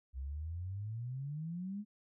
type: exponential sweep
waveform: sine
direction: up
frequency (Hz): 63.2 to 213.6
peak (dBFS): -38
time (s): 0.13-1.85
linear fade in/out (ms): 50
effects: none